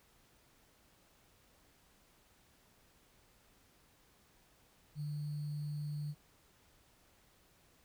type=tone with sample-and-hold; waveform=sine; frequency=148.2 Hz; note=D3; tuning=16 cents sharp; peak=-37 dBFS; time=4.95-6.15 s; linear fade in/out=50 ms; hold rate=4410 Hz; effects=pink hiss -68 dBFS RMS until 7.84 s